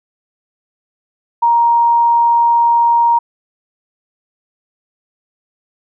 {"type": "tone", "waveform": "sine", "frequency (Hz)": 938, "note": "A#5", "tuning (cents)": 11, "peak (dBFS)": -8, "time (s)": [1.42, 3.19], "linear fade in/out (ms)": 10, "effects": []}